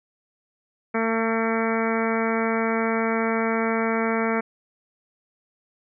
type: harmonic tone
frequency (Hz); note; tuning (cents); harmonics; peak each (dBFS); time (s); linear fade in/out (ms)
225.6; A3; +44; 1 / 2 / 3 / 4 / 5 / 6 / 7 / 8 / 9 / 10; -25 / -26 / -30 / -32 / -34 / -31 / -35 / -35 / -35 / -33; 0.94-4.41; 10
effects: none